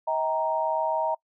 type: chord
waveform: sine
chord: Eb major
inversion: none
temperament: equal with one note detuned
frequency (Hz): 637.2 / 784 / 932.3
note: Eb5 / G5 / Bb5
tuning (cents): +41 / 0 / 0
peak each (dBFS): -27 / -32 / -26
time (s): 0.07-1.15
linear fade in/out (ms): 10
effects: noise-tail reverb RT60 0.1 s tail -24 dB re dry